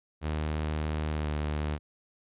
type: tone with pitch glide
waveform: sawtooth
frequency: 76.9 to 75.1 Hz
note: D#2 to D2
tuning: -20 to +39 cents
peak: -25 dBFS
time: 0.21-1.79 s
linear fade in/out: 50 ms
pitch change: -41 cents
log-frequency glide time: 1.12-1.31 s
effects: resampled to 8000 Hz